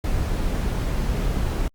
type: noise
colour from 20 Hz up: brown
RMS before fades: -23 dBFS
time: 0.04-1.68 s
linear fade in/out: 2 ms
effects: Opus 48 kbps